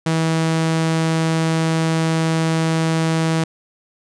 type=tone; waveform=sawtooth; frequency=161.9 Hz; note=E3; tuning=31 cents flat; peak=-12 dBFS; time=0.06-3.44 s; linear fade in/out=5 ms; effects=resampled to 22050 Hz